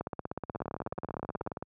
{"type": "two click trains", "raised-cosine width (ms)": 1, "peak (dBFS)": [-20, -23], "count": [25, 21], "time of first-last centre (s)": [[0.01, 1.473], [0.55, 1.625]], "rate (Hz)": [16.4, 18.6], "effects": ["high-pass 80 Hz 12 dB/octave"]}